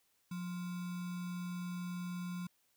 sine tone with sample-and-hold, 178.2 Hz, F3, 35 cents sharp, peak -38 dBFS, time 0.31-2.47 s, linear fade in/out 5 ms, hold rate 1225 Hz, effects white hiss -75 dBFS RMS until 2.76 s

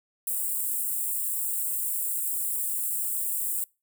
white high-pass noise, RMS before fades -29 dBFS, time 0.27-3.64 s, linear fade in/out 2 ms, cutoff 7600 Hz, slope 96 dB/octave, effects noise-tail reverb RT60 0.3 s tail -26 dB re dry

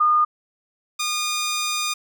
sine / 10% pulse tone pair in turn, 1220 / 1220 Hz, D#6 / D#6, -34 / -34 cents, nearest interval unison, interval 0 cents, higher neither, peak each -14 dBFS, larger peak neither, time 0-0.25 / 0.99-1.94 s, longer second, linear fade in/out 10 ms, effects none

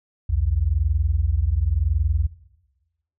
sine tone pair together, 62.4 / 83.3 Hz, B1 / E2, +19 / +19 cents, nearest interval perfect fourth, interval 500 cents, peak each -21 dBFS, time 0.29-2.27 s, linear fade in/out 10 ms, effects noise-tail reverb RT60 1.0 s tail -17 dB re dry

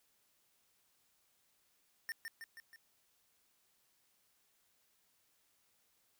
square tone with echo, 1812 Hz, A#6, 50 cents flat, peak -39 dBFS, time 2.09-2.12 s, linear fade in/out 0 ms, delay 160 ms, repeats 4, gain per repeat -4 dB, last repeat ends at 2.76 s, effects white hiss -75 dBFS RMS until 6.19 s

